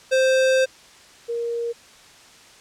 square / sine tone pair in turn, 523.3 / 469 Hz, C5 / A#4, 0 / +11 cents, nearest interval major second, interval 189 cents, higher first, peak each -16 / -23 dBFS, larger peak first, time 0.11-0.66 / 1.28-1.73 s, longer first, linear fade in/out 20 ms, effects white hiss -48 dBFS RMS until 2.6 s + low-pass 7000 Hz 12 dB/octave

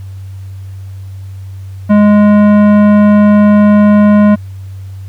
sine tone with tanh clipping, 207.7 Hz, G#3, in tune, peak -5 dBFS, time 1.89-4.36 s, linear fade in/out 20 ms, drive 15 dB, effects added 96 Hz sine -23 dBFS peak until 5.08 s + pink hiss -47 dBFS RMS until 5.08 s

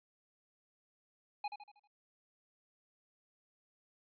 square tone with echo, 828 Hz, G#5, 5 cents flat, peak -36 dBFS, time 1.44-1.48 s, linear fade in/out 5 ms, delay 79 ms, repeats 5, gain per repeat -7 dB, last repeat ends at 1.875 s, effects resampled to 11025 Hz

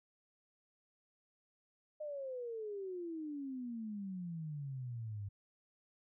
sine exponential sweep, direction down, 615 to 98 Hz, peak -40 dBFS, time 2-5.29 s, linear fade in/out 10 ms, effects none

